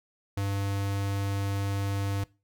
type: tone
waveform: square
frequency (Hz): 99.3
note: G2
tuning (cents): +23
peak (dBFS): -28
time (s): 0.37-2.24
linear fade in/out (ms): 5
effects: noise-tail reverb RT60 0.3 s tail -21 dB re dry